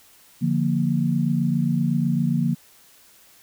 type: chord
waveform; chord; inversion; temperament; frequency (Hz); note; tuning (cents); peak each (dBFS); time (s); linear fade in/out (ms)
sine; Bb major; first; equal; 146.83 / 174.61 / 233.1; D3 / F3 / Bb3; 0 / 0 / 0; -23; 0.41-2.55; 20
effects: white hiss -53 dBFS RMS until 3.42 s